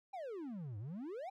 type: exponential two-way sweep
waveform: triangle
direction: down then up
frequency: 816 to 98 to 816 Hz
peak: -40 dBFS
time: 0.13-1.3 s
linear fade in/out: 10 ms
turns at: 0.78 s
effects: none